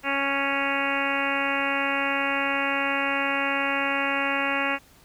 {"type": "harmonic tone", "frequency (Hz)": 277.2, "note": "C#4", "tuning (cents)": 0, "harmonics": [1, 2, 3, 4, 5, 6, 7, 8, 9, 10], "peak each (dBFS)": [-32, -32, -32, -32, -32, -32, -32, -32, -32, -32], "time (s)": [0.03, 4.79], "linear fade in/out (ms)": 50, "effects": ["pink hiss -55 dBFS RMS until 5.04 s"]}